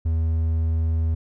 triangle tone, 80.9 Hz, E2, 32 cents flat, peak -17 dBFS, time 0.05-1.15 s, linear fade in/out 10 ms, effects none

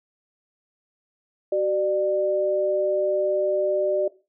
sine tone pair together, 378.6 / 596.4 Hz, F#4 / D5, +40 / +27 cents, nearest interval minor sixth, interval 787 cents, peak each -24 / -21 dBFS, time 1.52-4.08 s, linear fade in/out 5 ms, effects noise-tail reverb RT60 0.3 s tail -18 dB re dry

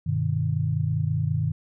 sine chord, G augmented, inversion none, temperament equal with one note detuned, 98 / 123.47 / 152.98 Hz, G2 / B2 / D#3, 0 / 0 / -29 cents, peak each -27 / -27 / -25 dBFS, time 0.06-1.52 s, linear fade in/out 10 ms, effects none

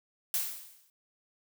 blue noise with exponential decay, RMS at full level -28 dBFS, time 0.34-0.9 s, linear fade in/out 1 ms, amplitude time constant 120 ms, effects none

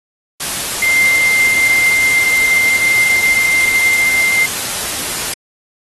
sine tone in noise, 2093 Hz, C7, in tune, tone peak -10 dBFS, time 0.82-4.46 s, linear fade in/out 5 ms, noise white, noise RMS -20 dBFS, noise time 0.4-5.34 s, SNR +7 dB, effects AAC 32 kbps

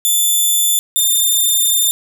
5% pulse tone pair in turn, 3520 / 3594 Hz, A7 / A7, 0 / +36 cents, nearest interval unison, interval 36 cents, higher second, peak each -4 dBFS, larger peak neither, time 0.05-0.79 / 0.96-1.91 s, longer second, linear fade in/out 0 ms, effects none

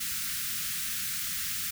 white band-stop noise, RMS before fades -33 dBFS, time 0-1.71 s, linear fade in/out 10 ms, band 240 to 1300 Hz, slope 48 dB/octave, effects none

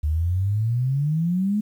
sine exponential sweep, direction up, 73.42 to 215.4 Hz, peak -19 dBFS, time 0.03-1.61 s, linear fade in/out 10 ms, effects 9-bit

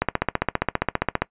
click train, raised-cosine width 0.5 ms, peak -4 dBFS, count 19, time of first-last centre 0.02-1.22 s, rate 15 Hz, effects noise-tail reverb RT60 0.1 s tail -20 dB re dry + resampled to 8000 Hz

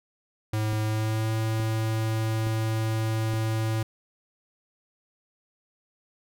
square tone with pitch glide, 108.1 to 110.82 Hz, A2 to A2, -30 to +13 cents, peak -25 dBFS, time 0.53-3.83 s, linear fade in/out 5 ms, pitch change +43 cents, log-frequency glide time 0.82-1.33 s
click train, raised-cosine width 3 ms, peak -24 dBFS, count 4, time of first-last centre 0.73-3.339 s, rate 1.15 Hz
effects none

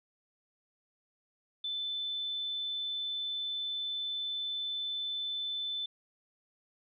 sine tone, 3520 Hz, A7, in tune, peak -33 dBFS, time 1.64-5.86 s, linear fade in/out 5 ms, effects none

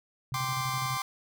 sine tone with tremolo, 130.4 Hz, C3, 5 cents flat, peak -32 dBFS, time 0.32-0.97 s, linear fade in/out 0 ms, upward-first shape square, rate 12 Hz, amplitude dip 55%
sawtooth chord, G suspended fourth, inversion none, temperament just, 784 / 1045.3 / 1176 Hz, G5 / C6 / D6, 0 / -2 / +2 cents, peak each -35 / -29 / -30 dBFS, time 0.34-1.02 s, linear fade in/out 2 ms
effects none

